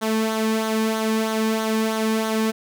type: tone with flanger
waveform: sawtooth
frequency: 220.4 Hz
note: A3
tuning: 3 cents sharp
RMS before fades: -22 dBFS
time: 0.01-2.52 s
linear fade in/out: 20 ms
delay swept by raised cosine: 0.39 to 1.49 ms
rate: 3.1 Hz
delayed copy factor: -0.55
effects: none